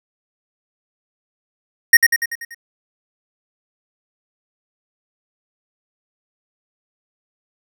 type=tone with echo; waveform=square; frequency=1864.7 Hz; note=A#6; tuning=in tune; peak=-4 dBFS; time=1.93-1.97 s; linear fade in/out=5 ms; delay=96 ms; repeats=6; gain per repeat=-5 dB; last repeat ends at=2.546 s; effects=none